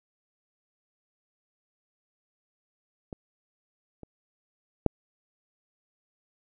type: clicks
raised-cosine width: 2 ms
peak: -24 / -29 / -7 dBFS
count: 3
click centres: 3.128 / 4.033 / 4.863 s
effects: none